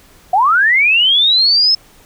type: linear sweep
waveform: sine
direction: up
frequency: 696 to 5274 Hz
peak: -8 dBFS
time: 0.33-1.75 s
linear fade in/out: 5 ms
effects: pink hiss -46 dBFS RMS until 2.05 s